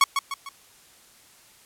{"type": "tone with echo", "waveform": "sawtooth", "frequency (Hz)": 1108.7, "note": "C#6", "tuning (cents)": 0, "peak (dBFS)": -10, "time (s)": [0.01, 0.04], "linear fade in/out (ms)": 2, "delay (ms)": 150, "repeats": 3, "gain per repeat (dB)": -7, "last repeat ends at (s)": 0.49, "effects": ["white hiss -54 dBFS RMS until 1.65 s", "low-pass 12000 Hz 12 dB/octave"]}